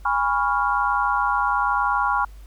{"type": "chord", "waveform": "sine", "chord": "C# dominant seventh", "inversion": "second", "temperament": "equal with one note detuned", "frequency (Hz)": [821.1, 987.8, 1108.7, 1396.9], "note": ["G#5", "B5", "C#6", "E#6"], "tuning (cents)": [-20, 0, 0, 0], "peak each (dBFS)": -24, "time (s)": [0.05, 2.25], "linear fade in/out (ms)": 5, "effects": ["added 50 Hz sine -39 dBFS peak until 2.46 s", "pink hiss -56 dBFS RMS until 2.46 s"]}